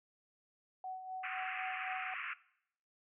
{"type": "tone with tremolo", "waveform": "sine", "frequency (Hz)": 749, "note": "F#5", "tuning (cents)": 21, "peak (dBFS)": -39, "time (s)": [0.84, 2.14], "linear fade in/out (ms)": 2, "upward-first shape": "sine", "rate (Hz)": 3.9, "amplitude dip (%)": 55}
{"type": "band-pass noise", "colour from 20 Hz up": "white", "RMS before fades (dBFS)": -42, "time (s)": [1.23, 2.34], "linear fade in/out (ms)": 10, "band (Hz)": [1100, 2700], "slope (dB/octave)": 96}
{"effects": ["noise-tail reverb RT60 0.7 s tail -20 dB re dry"]}